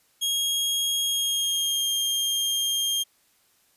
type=tone with pitch glide; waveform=sawtooth; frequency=3273 to 3211 Hz; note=G#7 to G7; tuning=-26 to +41 cents; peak=-20 dBFS; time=0.21-3.04 s; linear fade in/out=20 ms; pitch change=-33 cents; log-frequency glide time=1.03-1.88 s; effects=white hiss -64 dBFS RMS until 3.76 s + resampled to 32000 Hz